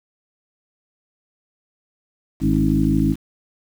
harmonic tone with a mistuned harmonic, 53 Hz, G#1, 36 cents sharp, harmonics 1 / 2 / 3 / 4 / 5 / 6, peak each -23 / -26 / -21 / -22 / -20 / -22 dBFS, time 2.4-3.16 s, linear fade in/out 50 ms, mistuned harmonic 5, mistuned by +44 cents, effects 7-bit

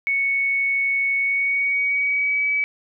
sine tone with pitch glide, 2217 to 2286 Hz, C#7 to D7, 0 to -47 cents, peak -18 dBFS, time 0.07-2.64 s, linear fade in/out 0 ms, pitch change +53 cents, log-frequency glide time 1.17-2.5 s, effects none

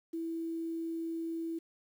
sine tone with quantisation, 329.6 Hz, E4, in tune, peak -34 dBFS, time 0.13-1.59 s, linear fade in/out 10 ms, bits 10, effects none

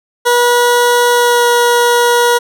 20% pulse tone with pitch glide, 483.7 to 479.8 Hz, B4 to A#4, -36 to +50 cents, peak -3 dBFS, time 0.25-2.39 s, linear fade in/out 20 ms, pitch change -14 cents, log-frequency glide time 1.11-1.47 s, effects none

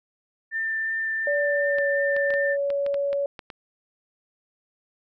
sine tone with vibrato, 1788 Hz, A6, 27 cents sharp, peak -24 dBFS, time 0.51-2.57 s, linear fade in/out 50 ms, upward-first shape triangle, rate 2.8 Hz, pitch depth 9 cents each way
sine tone with pitch glide, 577 to 563.2 Hz, D5 to C#5, -31 to +27 cents, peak -22 dBFS, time 1.27-3.26 s, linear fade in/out 2 ms, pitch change -42 cents, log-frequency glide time 1.43-1.88 s
clicks, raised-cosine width 0.3 ms, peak -21 dBFS, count 10, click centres 1.785 / 2.165 / 2.305 / 2.339 / 2.703 / 2.864 / 2.943 / 3.13 / 3.392 / 3.502 s
effects none

